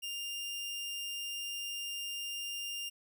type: tone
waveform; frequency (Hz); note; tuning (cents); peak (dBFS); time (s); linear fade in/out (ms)
sawtooth; 2801; F7; +4; -34; 0.02-2.9; 20
effects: none